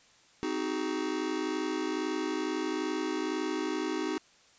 square chord, Ab dominant seventh, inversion first, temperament just, 259.6 / 311.5 / 373.8 / 415.3 Hz, C4 / Eb4 / Gb4 / Ab4, -13 / +2 / +18 / 0 cents, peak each -39 / -34 / -36 / -40 dBFS, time 0.43-4.18 s, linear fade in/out 0 ms, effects white hiss -61 dBFS RMS until 4.58 s + resampled to 16000 Hz

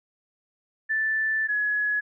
sine tone pair in turn, 1760 / 1688.2 Hz, A6 / G#6, 0 / +28 cents, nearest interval minor second, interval 72 cents, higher first, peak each -22 dBFS, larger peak neither, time 0.89-1.48 / 1.48-2.01 s, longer first, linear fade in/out 20 ms, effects none

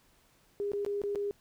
sine tone with dropouts, 406.3 Hz, G#4, 38 cents flat, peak -30 dBFS, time 0.6-1.31 s, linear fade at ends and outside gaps 0 ms, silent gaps 0.718-0.734 / 0.849-0.863 / 1.017-1.037 / 1.15-1.157 s, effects pink hiss -66 dBFS RMS until 1.4 s

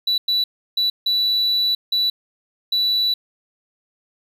triangle tone bursts at uneven times, 3951 Hz, B7, in tune, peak -14 dBFS, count 6, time 0.07-0.18 / 0.28-0.44 / 0.77-0.9 / 1.06-1.75 / 1.92-2.1 / 2.72-3.14 s, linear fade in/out 5 ms, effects tanh soft clip ceiling -10 dBFS + 9-bit

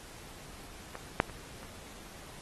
clicks, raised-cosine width 0.5 ms, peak -25 / -7 / -30 / -30 dBFS, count 4, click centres 0.954 / 1.201 / 1.297 / 1.63 s, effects pink hiss -50 dBFS RMS until 2.41 s + AAC 32 kbps

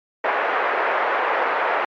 pink band-pass noise, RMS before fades -21 dBFS, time 0.24-1.85 s, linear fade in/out 5 ms, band 500 to 2000 Hz, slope 24 dB/octave, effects MP3 48 kbps

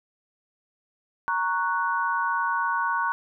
sine chord, F# major, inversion first, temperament equal, 932.3 / 1108.7 / 1480 Hz, A#5 / C#6 / F#6, 0 / 0 / 0 cents, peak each -27 dBFS, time 1.28-3.12 s, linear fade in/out 0 ms, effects none

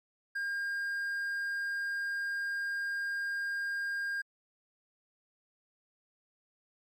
triangle tone, 1610 Hz, G6, 46 cents sharp, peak -30 dBFS, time 0.35-4.22 s, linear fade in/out 10 ms, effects MP3 96 kbps

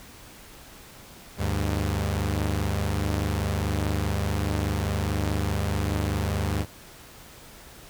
sawtooth tone pair together, 75.9 / 100.73 Hz, D#2 / G2, -42 / +48 cents, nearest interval perfect fourth, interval 490 cents, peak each -23 dBFS, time 1.37-6.66 s, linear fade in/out 50 ms, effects pink hiss -47 dBFS RMS until 7.89 s

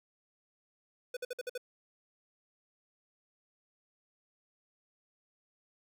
square tone bursts, 497.4 Hz, B4, 12 cents sharp, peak -36 dBFS, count 6, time 1.14-1.578 s, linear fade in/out 5 ms, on 28 ms, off 54 ms, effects none

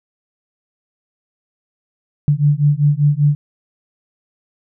sine beating tone pair, 143.7 / 148.8 Hz, D3 / D3, -37 / +23 cents, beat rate 5.1 Hz, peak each -14 dBFS, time 2.28-3.35 s, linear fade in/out 0 ms, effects none

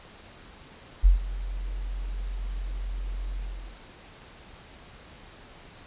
sine tone with ADSR envelope, 44.44 Hz, F1, 31 cents sharp, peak -11 dBFS, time 1.03-3.81 s, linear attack 27 ms, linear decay 130 ms, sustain -18 dB, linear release 440 ms, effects pink hiss -49 dBFS RMS until 5.86 s + resampled to 8000 Hz

